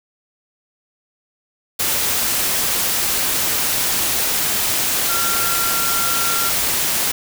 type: tone in noise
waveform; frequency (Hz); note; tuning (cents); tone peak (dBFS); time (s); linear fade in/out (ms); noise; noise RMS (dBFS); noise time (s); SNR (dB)
sine; 1375; F6; -27; -23; 5.09-6.5; 10; white; -19; 1.79-7.12; -7
effects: none